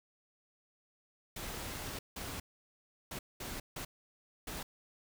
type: noise bursts at uneven times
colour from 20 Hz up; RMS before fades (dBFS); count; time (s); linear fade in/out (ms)
pink; -42; 6; 1.36-1.99 / 2.16-2.4 / 3.11-3.19 / 3.4-3.6 / 3.76-3.85 / 4.47-4.63; 5
effects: none